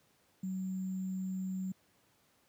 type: tone with sample-and-hold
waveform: sine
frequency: 187.7 Hz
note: F#3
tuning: 25 cents sharp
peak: -34 dBFS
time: 0.43-1.72 s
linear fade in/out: 5 ms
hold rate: 7350 Hz
effects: pink hiss -70 dBFS RMS until 2.48 s + high-pass 100 Hz 12 dB/octave